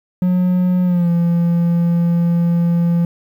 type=tone with pitch glide; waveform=triangle; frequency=181 to 170.84 Hz; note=F#3 to F3; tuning=-38 to -38 cents; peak=-10 dBFS; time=0.22-3.05 s; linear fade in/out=2 ms; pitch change=-100 cents; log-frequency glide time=0.84-1.09 s; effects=8-bit